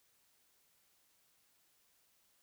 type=silence; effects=white hiss -73 dBFS RMS until 2.42 s